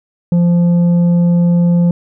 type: tone with tanh clipping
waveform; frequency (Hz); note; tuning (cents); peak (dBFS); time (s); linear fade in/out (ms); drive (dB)
triangle; 173.3; F3; -13; -9; 0.32-1.91; 2; 10
effects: none

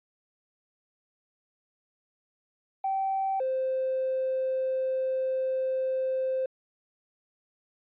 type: tone pair in turn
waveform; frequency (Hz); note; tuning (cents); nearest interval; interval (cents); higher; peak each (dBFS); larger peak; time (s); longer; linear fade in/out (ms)
triangle; 774 / 522.3; G5 / C5; -22 / -3; perfect fifth; 681; first; -22; neither; 2.84-3.4 / 3.4-6.46; second; 5
effects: tanh soft clip ceiling -23 dBFS + resampled to 8000 Hz

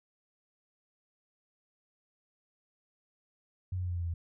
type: tone with pitch steps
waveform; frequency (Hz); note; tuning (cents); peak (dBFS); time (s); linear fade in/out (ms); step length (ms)
sine; 92.2 / 90.77 / 89.37 / 87.99 / 86.62 / 85.28 / 83.96; F#2 / F#2 / F2 / F2 / F2 / F2 / E2; -6 / -33 / +40 / +13 / -14 / -41 / +32; -31; 3.72-4.14; 5; 60
effects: none

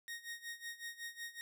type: tone with tremolo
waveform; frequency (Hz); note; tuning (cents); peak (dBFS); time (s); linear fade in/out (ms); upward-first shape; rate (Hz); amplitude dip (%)
sawtooth; 1864.7; A#6; 0; -38; 0.08-1.41; 0; sine; 5.4; 85
effects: none

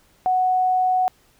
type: tone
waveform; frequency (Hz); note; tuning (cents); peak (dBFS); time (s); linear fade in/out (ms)
sine; 740; F#5; 0; -16; 0.26-1.08; 0
effects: pink hiss -58 dBFS RMS until 1.39 s

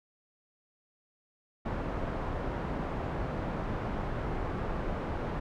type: low-pass noise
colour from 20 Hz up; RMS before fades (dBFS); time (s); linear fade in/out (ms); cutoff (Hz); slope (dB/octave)
pink; -34; 1.65-5.4; 10; 1200; 12
effects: none

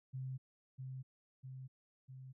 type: tone with echo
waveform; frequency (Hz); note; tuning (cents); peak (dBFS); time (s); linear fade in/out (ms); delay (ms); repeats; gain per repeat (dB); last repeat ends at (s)
sine; 130.81; C3; 0; -40; 0.13-0.38; 20; 650; 3; -3; 2.33
effects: none

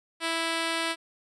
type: tone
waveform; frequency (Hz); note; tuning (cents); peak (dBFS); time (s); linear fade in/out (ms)
5% pulse; 329.6; E4; 0; -15; 0.2-0.96; 50
effects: resampled to 22050 Hz

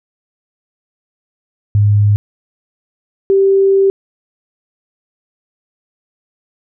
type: tone pair in turn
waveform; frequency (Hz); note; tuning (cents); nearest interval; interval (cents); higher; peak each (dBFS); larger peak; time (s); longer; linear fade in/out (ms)
sine; 103.3 / 390; G#2 / G4; -9 / -9; octave + major seventh; 2300; second; -7; neither; 1.75-2.16 / 3.3-3.9; second; 0
effects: none

